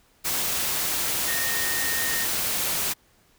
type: tone in noise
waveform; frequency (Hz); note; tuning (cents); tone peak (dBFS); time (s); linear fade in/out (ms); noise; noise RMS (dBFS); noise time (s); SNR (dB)
sine; 1845; A#6; -18; -29; 1.27-2.26; 20; white; -26; 0.24-2.94; -6
effects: pink hiss -61 dBFS RMS until 3.38 s